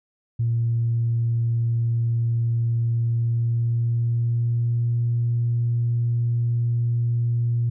sine tone with pitch glide, 116.5 to 118.33 Hz, A#2 to A#2, -1 to +26 cents, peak -18 dBFS, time 0.39-7.7 s, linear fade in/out 10 ms, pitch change +27 cents, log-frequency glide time 3.06-4.92 s, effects tanh soft clip ceiling -14 dBFS

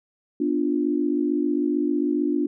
sine chord, B diminished, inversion none, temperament equal, 246.9 / 293.7 / 349.2 Hz, B3 / D4 / F4, 0 / 0 / 0 cents, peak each -27 / -22 / -26 dBFS, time 0.4-2.47 s, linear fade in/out 5 ms, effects none

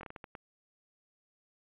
slowing click train, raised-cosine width 0.5 ms, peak -29 dBFS, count 7, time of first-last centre 0.01-0.352 s, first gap 22 ms, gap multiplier 1.38, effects resampled to 8000 Hz

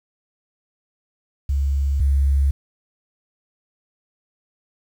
sine tone pair in turn, 69.5 / 69.14 Hz, C#2 / C#2, +5 / -4 cents, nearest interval unison, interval 9 cents, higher first, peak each -17 / -14 dBFS, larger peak second, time 1.49-2 / 2-2.51 s, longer neither, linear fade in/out 5 ms, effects 8-bit

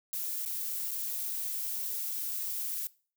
violet noise with dropouts, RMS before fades -35 dBFS, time 0.13-2.87 s, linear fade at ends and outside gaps 0 ms, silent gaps 0.451-0.461 / 0.909-0.915 s, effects noise-tail reverb RT60 0.4 s tail -21 dB re dry

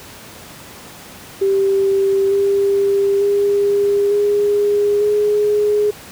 sine tone with pitch steps, 391.2 / 397.6 / 404.1 / 410.6 / 417.3 Hz, G4 / G4 / G#4 / G#4 / G#4, -4 / +25 / -47 / -20 / +8 cents, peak -12 dBFS, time 1.41-5.91 s, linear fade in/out 10 ms, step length 900 ms, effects pink hiss -37 dBFS RMS until 6.11 s + high-pass 80 Hz 12 dB/octave

